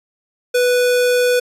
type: tone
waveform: square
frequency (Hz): 493.5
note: B4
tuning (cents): -1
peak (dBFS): -13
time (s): 0.54-1.4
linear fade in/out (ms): 10
effects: resampled to 32000 Hz